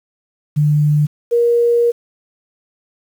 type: tone pair in turn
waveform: sine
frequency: 149 / 473 Hz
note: D3 / A#4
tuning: +25 / +25 cents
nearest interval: octave + minor sixth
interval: 2000 cents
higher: second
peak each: -10 dBFS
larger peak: neither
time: 0.56-1.07 / 1.31-1.92 s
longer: second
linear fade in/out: 20 ms
effects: 7-bit